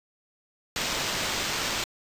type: noise with sample-and-hold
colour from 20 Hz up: white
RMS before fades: -29 dBFS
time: 0.76-1.84 s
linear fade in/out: 2 ms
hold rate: 11025 Hz
effects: resampled to 32000 Hz

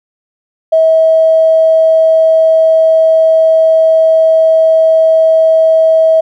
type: tone with tanh clipping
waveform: triangle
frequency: 644 Hz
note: E5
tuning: 41 cents flat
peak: -4 dBFS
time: 0.72-6.21 s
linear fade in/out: 10 ms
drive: 3 dB
effects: none

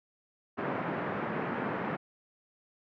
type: band-pass noise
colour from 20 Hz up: pink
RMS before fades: -34 dBFS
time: 0.57-1.97 s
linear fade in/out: 20 ms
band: 150 to 1900 Hz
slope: 24 dB/octave
effects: none

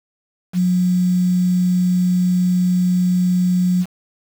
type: tone with quantisation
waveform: sine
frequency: 180.6 Hz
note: F#3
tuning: 42 cents flat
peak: -13 dBFS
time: 0.53-3.86 s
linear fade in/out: 50 ms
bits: 6
effects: none

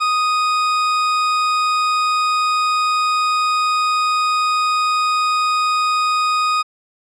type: tone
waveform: 40% pulse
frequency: 1244.5 Hz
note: D#6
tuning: in tune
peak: -14 dBFS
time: 0-6.63 s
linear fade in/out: 20 ms
effects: low-pass 6000 Hz 12 dB/octave

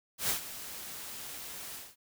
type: noise with ADSR envelope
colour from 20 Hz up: white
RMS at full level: -29 dBFS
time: 0.18-1.96 s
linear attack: 110 ms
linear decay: 110 ms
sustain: -14 dB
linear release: 210 ms
effects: none

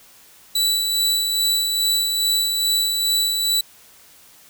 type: tone with tremolo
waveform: sawtooth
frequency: 3951 Hz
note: B7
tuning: in tune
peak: -13 dBFS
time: 0.55-3.61 s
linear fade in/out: 5 ms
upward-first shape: sine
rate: 2.4 Hz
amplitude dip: 35%
effects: white hiss -49 dBFS RMS until 4.49 s

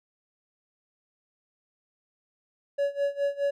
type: tone with tremolo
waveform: triangle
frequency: 565 Hz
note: C#5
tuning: 33 cents sharp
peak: -20 dBFS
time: 2.78-3.51 s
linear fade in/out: 10 ms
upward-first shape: sine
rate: 4.8 Hz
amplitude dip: 90%
effects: none

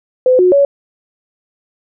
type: tone with pitch steps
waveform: sine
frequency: 509 / 363.8 / 562 Hz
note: C5 / F#4 / C#5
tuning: -48 / -29 / +24 cents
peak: -6 dBFS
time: 0.26-0.65 s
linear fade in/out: 2 ms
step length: 130 ms
effects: none

